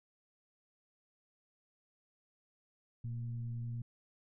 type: tone with frequency modulation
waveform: sine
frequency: 118.9 Hz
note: A#2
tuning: 35 cents sharp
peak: -37 dBFS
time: 3.04-3.82 s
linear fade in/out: 5 ms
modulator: 110 Hz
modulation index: 0.38
effects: none